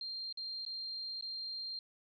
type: tone with dropouts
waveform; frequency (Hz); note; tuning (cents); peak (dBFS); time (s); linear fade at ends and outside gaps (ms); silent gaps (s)
sine; 4186; C8; 0; -39; 0.01-1.79; 2; 0.326-0.373 / 0.651-0.663 / 1.211-1.224
effects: none